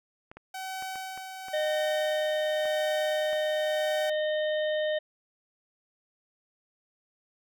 clicks, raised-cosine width 0.5 ms, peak -30 dBFS, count 8, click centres 0.315 / 0.37 / 0.824 / 0.957 / 1.176 / 1.484 / 2.655 / 3.331 s
sawtooth tone with tremolo, 759 Hz, F#5, 44 cents sharp, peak -30 dBFS, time 0.54-4.1 s, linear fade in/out 5 ms, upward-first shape sine, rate 0.94 Hz, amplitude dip 45%
harmonic tone, 613 Hz, D#5, 26 cents flat, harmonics 1 / 3 / 5 / 6, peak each -26 / -36 / -40 / -42 dBFS, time 1.53-4.99 s, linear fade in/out 10 ms
effects none

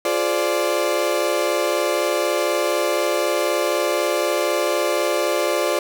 35% pulse chord, D half-diminished seventh, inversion first, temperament equal with one note detuned, 349.2 / 422.8 / 523.3 / 587.3 Hz, F4 / Ab4 / C5 / D5, 0 / +31 / 0 / 0 cents, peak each -23 / -25 / -23 / -20 dBFS, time 0.05-5.79 s, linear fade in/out 2 ms, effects none

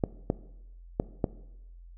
clicks, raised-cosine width 2 ms, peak -11 dBFS, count 4, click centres 0.038 / 0.301 / 0.999 / 1.242 s, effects noise-tail reverb RT60 0.9 s tail -18 dB re dry + added 43 Hz sine -46 dBFS peak until 1.97 s

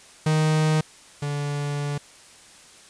45% pulse tone pair in turn, 155.56 / 144.61 Hz, D#3 / D3, 0 / -26 cents, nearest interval minor second, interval 126 cents, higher first, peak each -18 / -25 dBFS, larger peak first, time 0.26-0.81 / 1.22-1.98 s, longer second, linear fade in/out 5 ms, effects white hiss -49 dBFS RMS until 2.89 s + resampled to 22050 Hz

